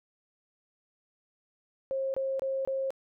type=tone bursts; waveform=sine; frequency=536 Hz; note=C5; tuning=42 cents sharp; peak=-28 dBFS; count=4; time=1.91-2.905 s; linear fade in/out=0 ms; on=230 ms; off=25 ms; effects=none